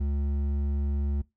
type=tone with hard clipping; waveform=sine; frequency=71 Hz; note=C#2; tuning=42 cents sharp; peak=-27 dBFS; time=0-1.22 s; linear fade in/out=10 ms; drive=8 dB; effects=noise-tail reverb RT60 0.2 s tail -21 dB re dry